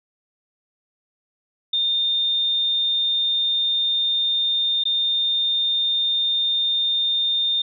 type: tone with dropouts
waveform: sine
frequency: 3630 Hz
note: A#7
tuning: 47 cents flat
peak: -18 dBFS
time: 1.73-7.62 s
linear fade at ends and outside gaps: 5 ms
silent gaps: 4.838-4.853 s
effects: none